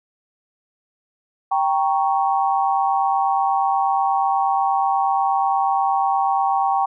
sine chord, G diminished, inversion none, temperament equal, 784 / 932.3 / 1108.7 Hz, G5 / Bb5 / Db6, 0 / 0 / 0 cents, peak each -18 / -23 / -23 dBFS, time 1.51-6.86 s, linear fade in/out 10 ms, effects none

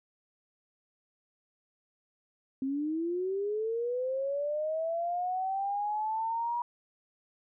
sine linear sweep, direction up, 261.6 to 964 Hz, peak -29 dBFS, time 2.62-6.62 s, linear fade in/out 2 ms, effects none

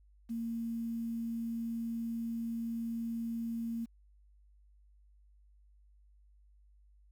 sine tone with quantisation, 230.2 Hz, A#3, 22 cents flat, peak -34 dBFS, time 0.29-3.86 s, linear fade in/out 20 ms, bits 10, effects added 50 Hz sine -60 dBFS peak until 7.11 s

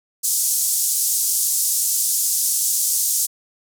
pink band-pass noise, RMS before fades -20 dBFS, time 0.23-3.27 s, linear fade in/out 20 ms, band 6300 to 14000 Hz, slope 24 dB/octave, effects none

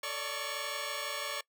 10% pulse tone cluster, 445.4 / 572 / 598 / 1103 Hz, A4 / D5 / D5 / C#6, +21 / -46 / +31 / -9 cents, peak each -37 / -30 / -35 / -31 dBFS, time 0.03-1.41 s, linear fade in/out 5 ms, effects noise-tail reverb RT60 0.1 s tail -22 dB re dry

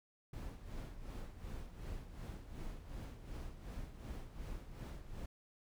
brown noise with tremolo, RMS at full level -44 dBFS, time 0.33-5.26 s, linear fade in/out 5 ms, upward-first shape sine, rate 2.7 Hz, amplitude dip 65%, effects none

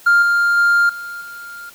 triangle tone with level steps, 1400 Hz, F6, 4 cents sharp, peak -6 / -10 / -8 / -25 / -29 dBFS, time 0.06-1.7 s, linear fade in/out 10 ms, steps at 0.22 / 0.57 / 0.89 / 1.21 s, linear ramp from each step 5 ms, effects tanh soft clip ceiling -4 dBFS + white hiss -44 dBFS RMS until 1.74 s

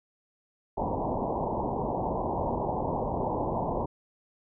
white low-pass noise, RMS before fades -30 dBFS, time 0.77-3.86 s, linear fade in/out 10 ms, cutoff 990 Hz, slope 96 dB/octave, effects none

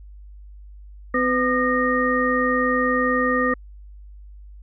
sine tone cluster, 254.5 / 503 / 1216 / 1859 Hz, C4 / B4 / D#6 / A#6, -48 / +32 / -40 / -5 cents, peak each -23 dBFS, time 1.14-3.54 s, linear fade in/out 5 ms, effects added 50 Hz sine -39 dBFS peak until 4.62 s

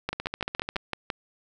two click trains, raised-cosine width 0.3 ms, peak -14 / -12 dBFS, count 10 / 7, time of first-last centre 0.13-0.759 / 0.09-1.102 s, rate 14.3 / 5.93 Hz, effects none

